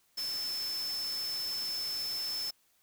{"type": "tone in noise", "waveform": "sine", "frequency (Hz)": 5274, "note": "E8", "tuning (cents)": 0, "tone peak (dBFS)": -33, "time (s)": [0.17, 2.51], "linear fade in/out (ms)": 10, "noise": "white", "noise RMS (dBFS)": -44, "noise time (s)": [0.17, 2.51], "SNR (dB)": 8, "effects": ["white hiss -70 dBFS RMS until 2.82 s"]}